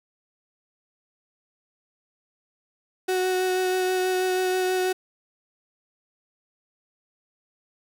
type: tone with vibrato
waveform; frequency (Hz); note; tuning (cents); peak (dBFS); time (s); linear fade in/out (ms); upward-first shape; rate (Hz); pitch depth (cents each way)
35% pulse; 370; F#4; 0; -20; 3.08-4.93; 10; sine; 6.2; 12
effects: none